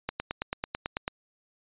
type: click train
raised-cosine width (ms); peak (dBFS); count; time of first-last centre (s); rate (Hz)
0.3; -13; 10; 0.09-1.079; 9.1
effects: resampled to 8000 Hz